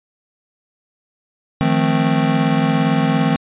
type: chord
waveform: square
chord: F dominant seventh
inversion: third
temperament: just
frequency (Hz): 157.15 / 174.61 / 218.3 / 261.9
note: Eb3 / F3 / A3 / C4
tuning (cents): +18 / 0 / -13 / +2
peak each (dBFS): -19 / -22 / -21 / -20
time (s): 1.61-3.36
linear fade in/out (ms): 0
effects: resampled to 8000 Hz